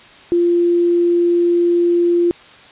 sine tone, 346.2 Hz, F4, 15 cents flat, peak -11 dBFS, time 0.32-2.31 s, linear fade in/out 0 ms, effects white hiss -42 dBFS RMS until 2.71 s + resampled to 8000 Hz

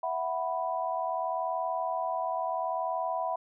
sine chord, E suspended second, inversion none, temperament equal, 659.3 / 740 / 987.8 Hz, E5 / F#5 / B5, 0 / 0 / 0 cents, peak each -33 dBFS, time 0.03-3.36 s, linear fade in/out 5 ms, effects none

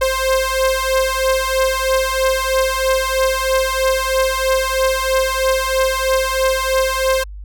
sawtooth beating tone pair, 525 / 528.1 Hz, C5 / C5, +6 / +16 cents, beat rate 3.1 Hz, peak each -14 / -14 dBFS, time 0.01-7.24 s, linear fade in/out 10 ms, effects added 50 Hz sine -29 dBFS peak until 7.44 s

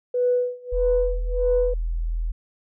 sine tone with tremolo, 493.9 Hz, B4, in tune, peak -16 dBFS, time 0.14-1.74 s, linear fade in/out 5 ms, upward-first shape sine, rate 1.6 Hz, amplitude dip 95%
sine tone, 41.2 Hz, E1, in tune, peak -22 dBFS, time 0.72-2.32 s, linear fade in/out 10 ms
effects tanh soft clip ceiling -10 dBFS

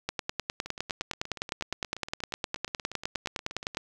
two click trains, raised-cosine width 0.2 ms, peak -12 / -22 dBFS, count 37 / 27, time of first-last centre 0.09-3.771 / 0.66-3.748 s, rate 9.78 / 8.42 Hz, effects 9-bit

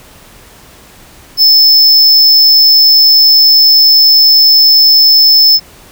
square tone, 5250 Hz, E8, 8 cents flat, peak -3 dBFS, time 1.37-5.6 s, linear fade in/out 50 ms, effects pink hiss -38 dBFS RMS until 5.91 s

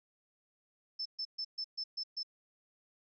sine tone bursts, 5274 Hz, E8, in tune, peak -35 dBFS, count 7, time 0.99-2.232 s, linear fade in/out 10 ms, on 66 ms, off 130 ms, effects none

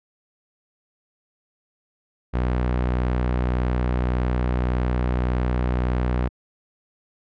sawtooth tone, 61.74 Hz, B1, in tune, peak -16 dBFS, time 2.33-6.29 s, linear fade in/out 20 ms, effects low-pass 2000 Hz 12 dB/octave

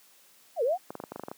sine linear two-way sweep, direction down then up, 784 to 441.3 to 784 Hz, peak -23 dBFS, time 0.56-0.78 s, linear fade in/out 50 ms, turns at 0.63 s
clicks, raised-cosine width 1 ms, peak -22 dBFS, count 10, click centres 0.905 / 0.953 / 1.001 / 1.038 / 1.12 / 1.16 / 1.196 / 1.236 / 1.284 / 1.315 s
effects white hiss -59 dBFS RMS until 1.37 s + high-pass 200 Hz 12 dB/octave

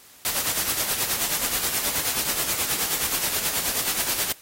white noise with tremolo, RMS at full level -23 dBFS, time 0.25-4.32 s, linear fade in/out 0 ms, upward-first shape sine, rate 9.4 Hz, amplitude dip 55%, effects white hiss -50 dBFS RMS until 4.41 s + AAC 48 kbps

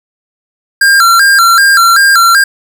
square tone with vibrato, 1480 Hz, F#6, in tune, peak -4 dBFS, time 0.81-2.44 s, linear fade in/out 5 ms, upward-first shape square, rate 2.6 Hz, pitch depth 140 cents each way, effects none

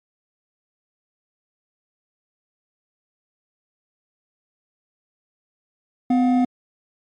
triangle tone pair together, 253.2 / 716.2 Hz, B3 / F5, +43 / +43 cents, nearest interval octave + tritone, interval 1800 cents, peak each -13 / -22 dBFS, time 6.1-6.45 s, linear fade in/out 5 ms, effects MP3 48 kbps

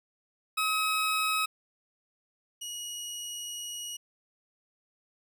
20% pulse tone pair in turn, 1276 / 2902 Hz, D#6 / F#7, +43 / -34 cents, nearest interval octave + major second, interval 1423 cents, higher second, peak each -21 / -31 dBFS, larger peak first, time 0.57-1.46 / 2.61-3.97 s, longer second, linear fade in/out 10 ms, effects none

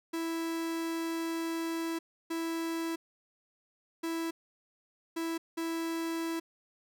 45% pulse tone bursts at uneven times, 329.6 Hz, E4, in tune, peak -32 dBFS, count 5, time 0.13-1.99 / 2.3-2.96 / 4.03-4.31 / 5.16-5.38 / 5.57-6.4 s, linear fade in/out 10 ms, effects none

